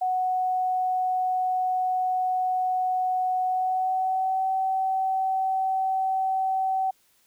sine tone with pitch glide, 740 to 762.6 Hz, F#5 to G5, 0 to -48 cents, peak -22 dBFS, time 0.01-6.91 s, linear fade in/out 10 ms, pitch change +52 cents, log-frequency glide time 3.45-4.48 s, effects white hiss -64 dBFS RMS until 7.26 s

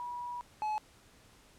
sine / triangle tone pair in turn, 970 / 854.7 Hz, B5 / G#5, -31 / +49 cents, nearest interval major second, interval 220 cents, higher first, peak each -37 / -29 dBFS, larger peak second, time 0-0.41 / 0.62-0.78 s, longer first, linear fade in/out 0 ms, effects pink hiss -61 dBFS RMS until 1.58 s + low-pass 11000 Hz 12 dB/octave

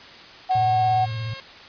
sine tone, 747 Hz, F#5, 16 cents sharp, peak -17 dBFS, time 0.49-1.06 s, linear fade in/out 20 ms
5% pulse tone with pitch glide, 542 to 538.6 Hz, C#5 to C#5, -39 to -50 cents, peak -24 dBFS, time 0.51-1.4 s, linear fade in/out 0 ms, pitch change -11 cents, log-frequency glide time 0.97-1.15 s
sine tone with vibrato, 112.6 Hz, A2, 40 cents sharp, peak -26 dBFS, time 0.55-1.34 s, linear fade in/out 5 ms, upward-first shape sine, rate 17 Hz, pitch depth 90 cents each way
effects white hiss -43 dBFS RMS until 1.68 s + resampled to 11025 Hz

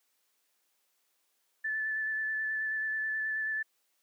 sine tone with vibrato, 1747 Hz, A6, 13 cents flat, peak -30 dBFS, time 1.64-3.63 s, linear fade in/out 10 ms, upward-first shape square, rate 9.3 Hz, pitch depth 12 cents each way, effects white hiss -75 dBFS RMS until 4.02 s + high-pass 300 Hz 12 dB/octave

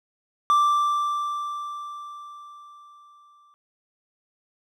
triangle tone with exponential decay, 1174.7 Hz, D6, in tune, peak -13 dBFS, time 0.5-3.54 s, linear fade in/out 0 ms, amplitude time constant 660 ms, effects none

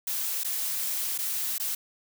blue noise with dropouts, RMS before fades -30 dBFS, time 0.07-1.75 s, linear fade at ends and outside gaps 5 ms, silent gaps 0.436-0.445 / 1.179-1.186 / 1.582-1.598 s, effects none

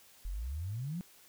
sine exponential sweep, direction up, 40.99 to 187 Hz, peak -35 dBFS, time 0.25-1.01 s, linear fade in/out 0 ms, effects white hiss -60 dBFS RMS until 1.28 s

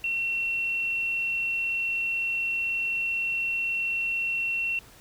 sine tone, 2719 Hz, F7, 47 cents flat, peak -25 dBFS, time 0.04-4.79 s, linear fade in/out 2 ms, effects pink hiss -52 dBFS RMS until 5 s

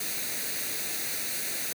white noise with comb filter, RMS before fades -32 dBFS, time 0-1.73 s, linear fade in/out 5 ms, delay 0.47 ms, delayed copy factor +0.6, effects high-pass 150 Hz 12 dB/octave

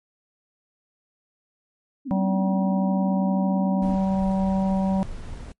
sine tone with vibrato, 261.6 Hz, C4, in tune, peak -28 dBFS, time 2.05-3.96 s, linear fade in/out 20 ms, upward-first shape sine, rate 18 Hz, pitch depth 150 cents each way
harmonic tone, 191.4 Hz, G3, 41 cents flat, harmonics 1 / 3 / 4 / 5, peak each -20 / -30 / -32 / -34 dBFS, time 2.11-5.03 s, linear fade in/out 0 ms
brown noise, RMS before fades -35 dBFS, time 3.82-5.52 s, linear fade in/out 2 ms
effects noise-tail reverb RT60 0.1 s tail -25 dB re dry + MP3 48 kbps

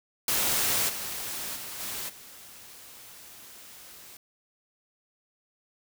white noise with level steps, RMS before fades -26 / -35 / -39 / -35 / -48 dBFS, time 0.28-4.17 s, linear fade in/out 2 ms, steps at 0.88 / 1.55 / 1.79 / 2.08 s, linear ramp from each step 20 ms, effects none

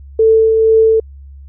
sine tone with tremolo, 444.2 Hz, A4, 16 cents sharp, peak -5 dBFS, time 0.19-1 s, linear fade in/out 5 ms, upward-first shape triangle, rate 2.1 Hz, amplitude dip 35%, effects added 69 Hz sine -32 dBFS peak until 1.48 s

